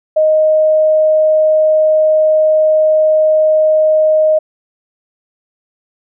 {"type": "tone", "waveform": "sine", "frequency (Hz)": 622.3, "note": "D#5", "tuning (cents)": 0, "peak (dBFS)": -7, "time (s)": [0.16, 4.39], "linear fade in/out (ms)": 10, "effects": []}